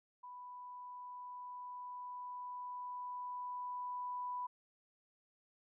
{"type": "tone with level ramp", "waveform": "sine", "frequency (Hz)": 990, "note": "B5", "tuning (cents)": 4, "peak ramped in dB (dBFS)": [-48, -38], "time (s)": [0.23, 4.47], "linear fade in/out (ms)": 10, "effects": []}